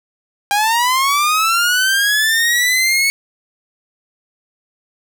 sawtooth linear sweep, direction up, 799 to 2217 Hz, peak -9 dBFS, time 0.51-3.1 s, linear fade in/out 0 ms, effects none

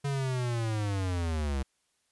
square linear sweep, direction down, 142.4 to 65.41 Hz, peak -29 dBFS, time 0.04-1.63 s, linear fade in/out 10 ms, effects white hiss -74 dBFS RMS until 2.11 s + resampled to 24000 Hz

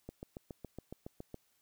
click train, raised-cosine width 2 ms, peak -30 dBFS, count 10, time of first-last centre 0.09-1.343 s, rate 7.18 Hz, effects white hiss -74 dBFS RMS until 1.61 s

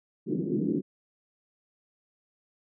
white band-pass noise, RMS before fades -28 dBFS, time 0.26-0.82 s, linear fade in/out 50 ms, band 150 to 370 Hz, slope 48 dB/octave, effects none

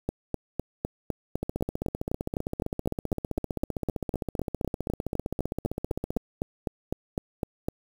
two click trains, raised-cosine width 2 ms, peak -14 / -16 dBFS, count 31 / 74, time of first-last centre 0.09-7.685 / 1.43-6.17 s, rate 3.95 / 15.4 Hz, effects 7-bit

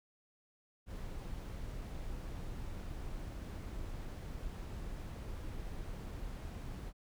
brown noise, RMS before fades -43 dBFS, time 0.86-6.93 s, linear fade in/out 50 ms, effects none

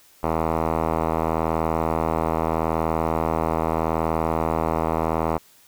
5% pulse tone with low-pass filter, 80.8 Hz, E2, 34 cents flat, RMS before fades -23 dBFS, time 0.23-5.38 s, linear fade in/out 5 ms, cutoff 1200 Hz, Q 1.4, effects white hiss -54 dBFS RMS until 5.67 s

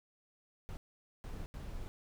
brown noise bursts at uneven times, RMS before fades -43 dBFS, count 3, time 0.69-0.77 / 1.24-1.46 / 1.54-1.88 s, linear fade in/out 0 ms, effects none

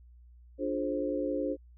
sine chord, D half-diminished seventh, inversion none, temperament just, 293.7 / 352.4 / 422.9 / 528.6 Hz, D4 / F4 / Ab4 / C5, 0 / +16 / +31 / +18 cents, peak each -33 / -37 / -37 / -33 dBFS, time 0.58-1.57 s, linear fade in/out 50 ms, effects added 60 Hz sine -52 dBFS peak until 1.77 s

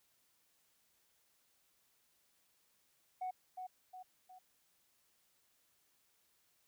sine tone with echo, 740 Hz, F#5, in tune, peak -36 dBFS, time 3.21-3.31 s, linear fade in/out 10 ms, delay 360 ms, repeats 3, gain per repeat -6 dB, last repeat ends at 4.39 s, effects tanh soft clip ceiling -35 dBFS + white hiss -75 dBFS RMS until 6.67 s

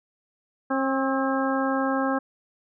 harmonic tone with a mistuned harmonic, 268.1 Hz, C4, 42 cents sharp, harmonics 1 / 2 / 3 / 4 / 5 / 6, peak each -25 / -28 / -30 / -31 / -32 / -33 dBFS, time 0.7-2.19 s, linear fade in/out 10 ms, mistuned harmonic 5, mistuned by -42 cents, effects none

